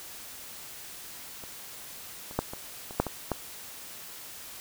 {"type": "clicks", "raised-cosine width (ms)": 1, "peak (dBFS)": [-29, -29, -11, -23, -26, -8, -18, -13], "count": 8, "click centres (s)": [1.438, 2.311, 2.39, 2.535, 2.909, 3, 3.067, 3.317], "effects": ["white hiss -44 dBFS RMS until 4.6 s"]}